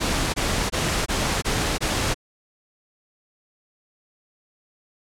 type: noise bursts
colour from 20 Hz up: pink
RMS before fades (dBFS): -23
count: 6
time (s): 0-2.145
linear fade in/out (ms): 20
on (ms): 340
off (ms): 21
effects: low-pass 9000 Hz 12 dB/octave